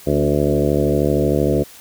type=harmonic tone with a mistuned harmonic; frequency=73 Hz; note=D2; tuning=10 cents flat; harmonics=1 / 2 / 3 / 4 / 5 / 6 / 7 / 8 / 9; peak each=-24 / -21 / -24 / -22 / -21 / -23 / -22 / -27 / -27 dBFS; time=0.06-1.64 s; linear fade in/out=20 ms; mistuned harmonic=4; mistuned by=-18 cents; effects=white hiss -42 dBFS RMS until 1.8 s